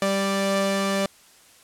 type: tone pair together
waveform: sawtooth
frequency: 196.4 / 587.4 Hz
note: G3 / D5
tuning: +4 / 0 cents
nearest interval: octave + perfect fifth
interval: 1896 cents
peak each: -20 dBFS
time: 0.02-1.06 s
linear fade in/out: 2 ms
effects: white hiss -53 dBFS RMS until 1.63 s + low-pass 11000 Hz 12 dB/octave